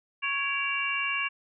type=harmonic tone with a mistuned harmonic; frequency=554.4 Hz; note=C#5; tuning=in tune; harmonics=2 / 3 / 4 / 5; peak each=-34 / -35 / -31 / -30 dBFS; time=0.22-1.29 s; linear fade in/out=20 ms; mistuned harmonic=4; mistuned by=+72 cents; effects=none